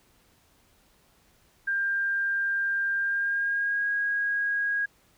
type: tone with pitch glide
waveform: sine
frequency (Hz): 1595 to 1641.7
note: G6 to G#6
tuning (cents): +30 to -20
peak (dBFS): -24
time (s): 1.67-4.86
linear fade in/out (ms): 10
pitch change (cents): +50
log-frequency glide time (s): 2.98-3.88
effects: pink hiss -63 dBFS RMS until 5.17 s